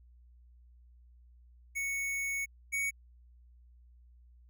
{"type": "tone pair in turn", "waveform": "square", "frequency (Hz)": [2217, 2235], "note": ["C#7", "C#7"], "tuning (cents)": [0, 14], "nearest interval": "unison", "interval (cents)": 14, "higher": "second", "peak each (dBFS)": [-33, -31], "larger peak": "second", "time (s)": [[1.75, 2.46], [2.72, 2.91]], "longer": "first", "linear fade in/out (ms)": 20, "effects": ["added 60 Hz sine -56 dBFS peak until 4.49 s"]}